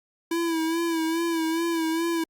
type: tone with vibrato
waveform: square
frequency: 329.6 Hz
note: E4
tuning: in tune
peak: -24 dBFS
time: 0.31-2.24 s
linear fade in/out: 5 ms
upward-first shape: sine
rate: 2.4 Hz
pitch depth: 48 cents each way
effects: Opus 48 kbps